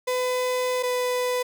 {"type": "tone pair in turn", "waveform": "35% pulse", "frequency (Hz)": [503, 498.1], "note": ["B4", "B4"], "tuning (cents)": [32, 15], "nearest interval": "unison", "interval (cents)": 17, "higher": "first", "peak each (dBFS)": -21, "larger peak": "neither", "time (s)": [[0.07, 0.83], [0.83, 1.43]], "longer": "first", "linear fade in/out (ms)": 10, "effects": []}